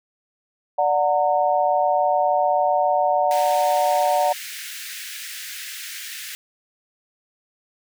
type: chord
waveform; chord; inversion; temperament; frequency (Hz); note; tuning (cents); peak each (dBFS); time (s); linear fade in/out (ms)
sine; D augmented; none; just; 587.3 / 734.2 / 917.7; D5 / F#5 / A#5; 0 / -14 / -27; -21 / -19 / -23; 0.78-4.33; 10
type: high-pass noise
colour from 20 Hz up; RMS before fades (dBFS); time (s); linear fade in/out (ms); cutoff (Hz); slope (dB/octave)
pink; -34; 3.31-6.35; 0; 1600; 48
effects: none